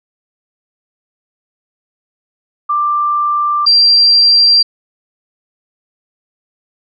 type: tone pair in turn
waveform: sine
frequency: 1182 / 4728 Hz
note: D6 / D8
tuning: +11 / +11 cents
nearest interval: 2 octaves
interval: 2400 cents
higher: second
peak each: -11 / -5 dBFS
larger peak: second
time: 2.69-3.66 / 3.66-4.63 s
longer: neither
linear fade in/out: 10 ms
effects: none